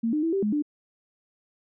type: tone with pitch steps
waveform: sine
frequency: 228.7 / 303.5 / 328.2 / 390.5 / 210.1 / 296.3 Hz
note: A#3 / D#4 / E4 / G4 / G#3 / D4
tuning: -33 / -43 / -8 / -7 / +20 / +15 cents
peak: -22 dBFS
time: 0.03-0.624 s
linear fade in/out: 10 ms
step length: 99 ms
effects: none